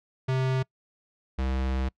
square tone pair in turn, 130.81 / 65.41 Hz, C3 / C2, 0 / 0 cents, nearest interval octave, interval 1200 cents, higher first, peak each -24 / -26 dBFS, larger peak first, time 0.28-0.63 / 1.38-1.89 s, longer second, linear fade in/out 10 ms, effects noise-tail reverb RT60 0.1 s tail -25 dB re dry + low-pass 4000 Hz 12 dB/octave

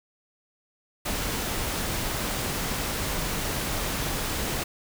pink noise, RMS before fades -29 dBFS, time 1.05-4.64 s, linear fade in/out 10 ms, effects none

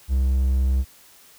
triangle tone, 65.4 Hz, C2, in tune, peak -15 dBFS, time 0.08-0.85 s, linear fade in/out 50 ms, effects white hiss -51 dBFS RMS until 1.38 s

